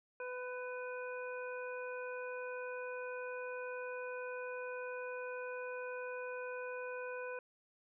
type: harmonic tone with a mistuned harmonic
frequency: 499.9 Hz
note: B4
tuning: 21 cents sharp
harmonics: 1 / 2 / 3 / 5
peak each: -42 / -49 / -47 / -51 dBFS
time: 0.2-7.39 s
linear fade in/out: 2 ms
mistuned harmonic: 5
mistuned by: -19 cents
effects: none